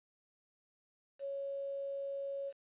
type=tone with quantisation; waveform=sine; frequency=554.4 Hz; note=C#5; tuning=in tune; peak=-37 dBFS; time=1.19-2.53 s; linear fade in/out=50 ms; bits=10; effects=resampled to 8000 Hz